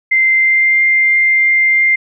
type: tone with pitch glide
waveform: sine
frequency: 2083 to 2099 Hz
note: C7 to C7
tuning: -8 to +5 cents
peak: -8 dBFS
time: 0.11-1.96 s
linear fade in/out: 10 ms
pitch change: +13 cents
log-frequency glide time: 0.37-0.72 s
effects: none